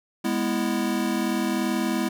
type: chord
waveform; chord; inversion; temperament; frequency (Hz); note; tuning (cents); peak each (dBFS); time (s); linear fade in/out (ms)
square; E major; first; equal with one note detuned; 206.3 / 246.9 / 329.6; G#3 / B3 / E4; -11 / 0 / 0; -28; 0.24-2.09; 10
effects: none